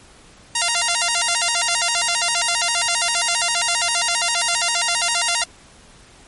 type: tone with vibrato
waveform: 5% pulse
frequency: 805 Hz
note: G5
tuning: 46 cents sharp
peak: -5 dBFS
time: 0.55-5.44 s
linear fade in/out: 5 ms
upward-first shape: square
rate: 7.5 Hz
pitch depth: 260 cents each way
effects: pink hiss -47 dBFS RMS until 6.27 s + MP3 48 kbps